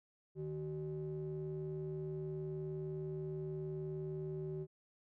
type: ring-modulated tone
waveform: triangle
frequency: 113.2 Hz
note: A2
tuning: 50 cents sharp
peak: -34 dBFS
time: 0.35-4.67 s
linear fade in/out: 50 ms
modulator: 266 Hz
effects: none